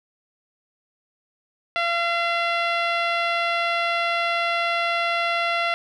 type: tone with low-pass filter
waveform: 10% pulse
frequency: 683 Hz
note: F5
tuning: 39 cents flat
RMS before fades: -23 dBFS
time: 1.76-5.74 s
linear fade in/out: 0 ms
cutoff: 2900 Hz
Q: 0.82
effects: none